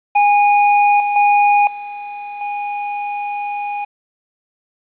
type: tone with level steps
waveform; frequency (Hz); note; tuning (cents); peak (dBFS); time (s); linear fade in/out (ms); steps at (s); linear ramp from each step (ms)
square; 821; G#5; -20; -10 / -16 / -10 / -27 / -21; 0.15-3.85; 10; 1 / 1.16 / 1.67 / 2.41; 2
effects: resampled to 8000 Hz + 8-bit